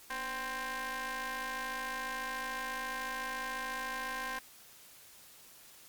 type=ring-modulated tone; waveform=sawtooth; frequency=267.4 Hz; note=C4; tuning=38 cents sharp; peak=-29 dBFS; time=0.1-4.39 s; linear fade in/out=5 ms; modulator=1310 Hz; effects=white hiss -56 dBFS RMS until 5.88 s + MP3 96 kbps